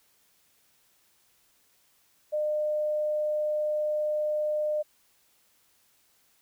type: tone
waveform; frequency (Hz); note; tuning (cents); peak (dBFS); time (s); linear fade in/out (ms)
sine; 605; D#5; -49; -25; 2.32-4.83; 20
effects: white hiss -66 dBFS RMS until 6.41 s